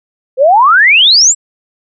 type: exponential sweep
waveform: sine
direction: up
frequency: 493 to 7902 Hz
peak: -3 dBFS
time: 0.37-1.35 s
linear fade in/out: 50 ms
effects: none